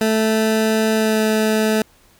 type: tone with pitch glide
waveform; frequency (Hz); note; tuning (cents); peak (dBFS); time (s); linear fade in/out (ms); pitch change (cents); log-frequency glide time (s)
20% pulse; 219.5 to 217.4; A3 to A3; -4 to -21; -10; 0.01-1.82; 2; -17; 0.94-1.22
effects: pink hiss -53 dBFS RMS until 2.19 s